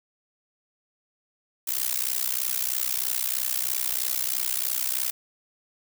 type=noise with amplitude modulation; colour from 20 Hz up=blue; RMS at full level=-23 dBFS; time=1.67-5.11 s; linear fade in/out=10 ms; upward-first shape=sine; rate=63.1 Hz; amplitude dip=100%; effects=none